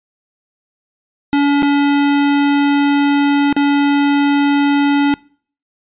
square tone with dropouts, 284.9 Hz, C#4, 48 cents sharp, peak -11 dBFS, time 1.33-5.14 s, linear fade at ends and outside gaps 0 ms, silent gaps 1.623-1.629 / 3.527-3.565 s, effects noise-tail reverb RT60 0.5 s tail -25 dB re dry + resampled to 8000 Hz

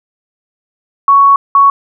sine tone bursts at uneven times, 1114 Hz, C#6, 8 cents sharp, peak -3 dBFS, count 2, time 1.08-1.36 / 1.55-1.7 s, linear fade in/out 2 ms, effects none

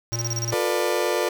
square tone, 117 Hz, A#2, 7 cents sharp, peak -28 dBFS, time 0.12-0.54 s, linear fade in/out 0 ms
square tone bursts, 5640 Hz, F8, 16 cents sharp, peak -25 dBFS, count 7, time 0.13-0.505 s, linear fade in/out 0 ms, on 27 ms, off 31 ms
35% pulse chord, B half-diminished seventh, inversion second, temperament just, 355.6 / 444.5 / 493.9 / 592.7 Hz, F4 / A4 / B4 / D5, +31 / +18 / 0 / +16 cents, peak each -25 dBFS, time 0.52-1.29 s, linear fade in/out 5 ms
effects none

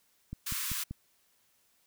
click train, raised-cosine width 5 ms, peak -26 dBFS, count 4, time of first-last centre 0.33-0.91 s, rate 5.17 Hz
white high-pass noise, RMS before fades -35 dBFS, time 0.46-0.84 s, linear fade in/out 10 ms, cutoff 1000 Hz, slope 96 dB/octave
effects white hiss -70 dBFS RMS until 1.86 s

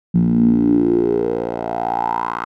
10% pulse tone with band-pass filter sweep, 57.9 Hz, A#1, 11 cents flat, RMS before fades -17 dBFS, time 0.14-2.45 s, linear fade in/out 10 ms, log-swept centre 180 to 1200 Hz, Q 7.3, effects none

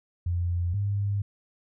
sine tone pair in turn, 87.31 / 100.92 Hz, F2 / G#2, 0 / -49 cents, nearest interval minor third, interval 251 cents, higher second, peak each -24 dBFS, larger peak neither, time 0.26-0.74 / 0.74-1.22 s, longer neither, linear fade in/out 5 ms, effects none

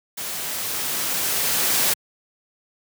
white noise with level ramp, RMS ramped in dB -30 to -19 dBFS, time 0.17-1.94 s, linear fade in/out 10 ms, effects high-pass 100 Hz 12 dB/octave

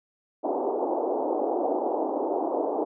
pink band-pass noise, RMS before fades -27 dBFS, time 0.43-2.85 s, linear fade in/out 20 ms, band 290 to 880 Hz, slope 48 dB/octave, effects none

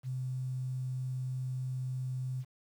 sine tone, 128.8 Hz, C3, 27 cents flat, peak -33 dBFS, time 0.03-2.45 s, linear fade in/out 50 ms, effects 10-bit

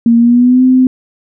sine tone with pitch glide, 232.8 to 256.8 Hz, A#3 to C4, -2 to -32 cents, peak -4 dBFS, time 0.06-0.87 s, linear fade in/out 2 ms, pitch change +170 cents, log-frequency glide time 0.17-0.63 s, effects none

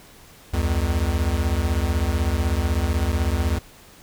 square beating tone pair, 69.4 / 85.4 Hz, C#2 / F2, +3 / -38 cents, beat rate 16 Hz, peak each -23 dBFS, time 0.53-3.59 s, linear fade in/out 10 ms, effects pink hiss -48 dBFS RMS until 4.02 s

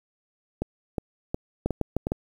two click trains, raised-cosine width 2 ms, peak -13 / -11 dBFS, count 5 / 4, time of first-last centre 0.62-2.069 / 1.66-2.119 s, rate 2.76 / 6.53 Hz, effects 8-bit

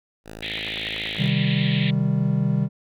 5% pulse tone, 54 Hz, A1, 32 cents flat, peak -25 dBFS, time 0.24-1.32 s, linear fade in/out 50 ms
white band-pass noise, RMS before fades -30 dBFS, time 0.42-1.91 s, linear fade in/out 10 ms, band 1800 to 3900 Hz, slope 96 dB/octave
click train, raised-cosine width 0.5 ms, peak -22 dBFS, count 7, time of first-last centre 0.58-1.157 s, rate 10.4 Hz
triangle chord, C minor, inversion none, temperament equal, 130.81 / 155.56 / 196 Hz, C3 / Eb3 / G3, 0 / 0 / 0 cents, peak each -21 dBFS, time 1.17-2.69 s, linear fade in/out 50 ms
effects none

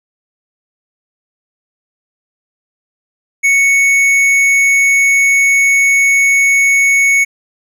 sine tone with tanh clipping, 2217 Hz, C#7, in tune, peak -9 dBFS, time 3.43-7.25 s, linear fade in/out 20 ms, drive 11 dB, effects none

